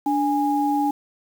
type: tone pair together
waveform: sine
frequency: 291.7 / 825.1 Hz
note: D4 / G#5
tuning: -12 / -12 cents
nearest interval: octave + tritone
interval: 1800 cents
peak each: -21 dBFS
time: 0.06-0.91 s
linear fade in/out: 5 ms
effects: 7-bit